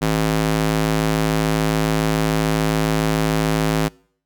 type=tone with high-pass filter; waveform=square; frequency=53.5 Hz; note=A1; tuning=48 cents flat; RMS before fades=-19 dBFS; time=0.01-3.89 s; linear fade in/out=20 ms; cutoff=150 Hz; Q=0.85; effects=noise-tail reverb RT60 0.6 s tail -26 dB re dry